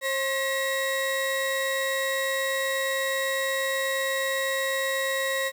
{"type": "tone pair together", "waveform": "35% pulse", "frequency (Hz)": [536, 1910.1], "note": ["C5", "A#6"], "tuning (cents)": [42, 42], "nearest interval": "octave + minor seventh", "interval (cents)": 2200, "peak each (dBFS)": -26, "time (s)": [0.01, 5.52], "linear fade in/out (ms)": 50, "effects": ["10-bit"]}